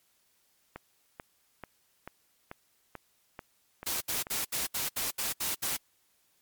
click train, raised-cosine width 0.5 ms, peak -25 dBFS, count 9, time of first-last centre 0.76-4.269 s, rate 2.28 Hz
white noise bursts, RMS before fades -32 dBFS, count 9, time 3.86-5.77 s, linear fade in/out 10 ms, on 150 ms, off 70 ms
effects white hiss -70 dBFS RMS until 6.41 s + MP3 96 kbps

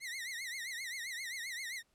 sawtooth tone with vibrato, 1994 Hz, B6, 16 cents sharp, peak -36 dBFS, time 0-1.83 s, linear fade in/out 50 ms, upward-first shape triangle, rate 7.6 Hz, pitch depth 180 cents each way, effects pink hiss -75 dBFS RMS until 1.94 s + low-pass 12000 Hz 12 dB/octave

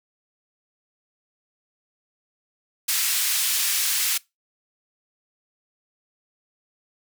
white band-pass noise, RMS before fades -23 dBFS, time 2.88-4.18 s, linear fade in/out 10 ms, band 1900 to 16000 Hz, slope 12 dB/octave, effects noise-tail reverb RT60 0.2 s tail -22 dB re dry

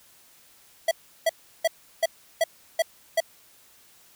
square tone bursts, 656 Hz, E5, 9 cents flat, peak -19 dBFS, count 7, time 0.88-3.204 s, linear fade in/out 5 ms, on 32 ms, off 350 ms, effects white hiss -56 dBFS RMS until 4.15 s

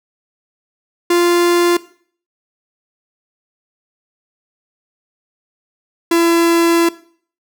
45% pulse tone pair in turn, 348 / 337.1 Hz, F4 / E4, -6 / +39 cents, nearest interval minor second, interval 55 cents, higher first, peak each -10 dBFS, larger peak neither, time 1.1-1.77 / 6.11-6.89 s, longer second, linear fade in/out 5 ms, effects noise-tail reverb RT60 0.5 s tail -18 dB re dry

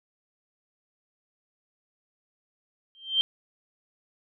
sine tone with exponential growth, 3148 Hz, G7, 7 cents sharp, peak -16 dBFS, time 2.95-3.21 s, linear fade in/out 0 ms, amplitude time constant 56 ms, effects none

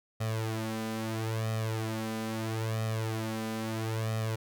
sawtooth tone with flanger, 111.1 Hz, A2, 17 cents sharp, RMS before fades -33 dBFS, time 0.2-4.36 s, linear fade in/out 10 ms, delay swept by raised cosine 1.6 to 4 ms, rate 0.76 Hz, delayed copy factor +0.85, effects none

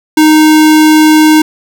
square tone, 309.8 Hz, D#4, 7 cents flat, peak -3 dBFS, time 0.17-1.42 s, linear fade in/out 5 ms, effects none

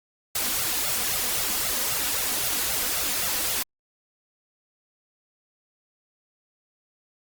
white noise with flanger, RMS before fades -26 dBFS, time 0.35-3.63 s, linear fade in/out 5 ms, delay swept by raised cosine 1.4 to 4.1 ms, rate 3.8 Hz, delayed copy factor +0.85, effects Opus 48 kbps

